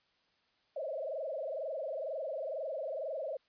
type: tone with frequency modulation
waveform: sine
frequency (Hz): 587.3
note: D5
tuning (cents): 0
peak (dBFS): -35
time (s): 0.76-3.37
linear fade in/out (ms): 5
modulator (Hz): 22.1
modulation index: 3.1
effects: white hiss -73 dBFS RMS until 3.48 s + resampled to 11025 Hz